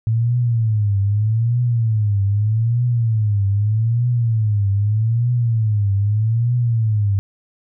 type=tone with vibrato; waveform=sine; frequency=110 Hz; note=A2; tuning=in tune; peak=-14 dBFS; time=0.07-7.19 s; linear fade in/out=0 ms; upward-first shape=triangle; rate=0.81 Hz; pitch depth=200 cents each way; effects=none